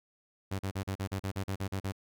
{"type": "tone bursts", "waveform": "sawtooth", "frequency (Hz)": 96.8, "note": "G2", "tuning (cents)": -21, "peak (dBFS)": -28, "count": 12, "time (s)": [0.51, 1.922], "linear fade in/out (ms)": 10, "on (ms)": 81, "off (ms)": 40, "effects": []}